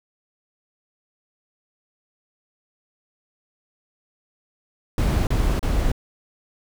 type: noise bursts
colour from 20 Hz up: brown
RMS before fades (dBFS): -20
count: 3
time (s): 4.98-5.918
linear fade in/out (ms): 2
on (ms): 290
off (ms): 34
effects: none